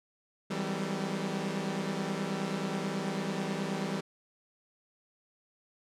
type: tone cluster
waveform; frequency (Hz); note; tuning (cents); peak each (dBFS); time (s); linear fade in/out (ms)
sawtooth; 162.4 / 192.2 / 201.5 / 255.3 / 448.3; E3 / G3 / G3 / C4 / A4; -26 / -34 / +48 / -42 / +32; -34 / -31 / -34 / -38 / -40; 0.5-4.01; 10
effects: low-pass 8000 Hz 12 dB/octave